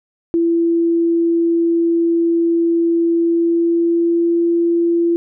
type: tone with pitch glide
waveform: sine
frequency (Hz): 336 to 339.7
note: E4 to F4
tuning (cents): +33 to -48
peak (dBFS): -12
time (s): 0.34-5.16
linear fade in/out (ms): 0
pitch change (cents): +19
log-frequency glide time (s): 3.15-4.44
effects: none